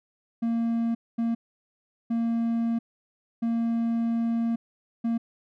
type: tone bursts at uneven times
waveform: triangle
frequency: 230.9 Hz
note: A#3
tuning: 16 cents flat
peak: -21 dBFS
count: 5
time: 0.42-0.95 / 1.18-1.35 / 2.1-2.79 / 3.42-4.56 / 5.04-5.18 s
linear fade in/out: 10 ms
effects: none